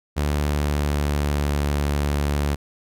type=tone with pitch glide; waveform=sawtooth; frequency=73.5 to 72.32 Hz; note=D2 to D2; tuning=+2 to -26 cents; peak=-16 dBFS; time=0.16-2.56 s; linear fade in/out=20 ms; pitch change=-28 cents; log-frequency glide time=0.45-1.66 s; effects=none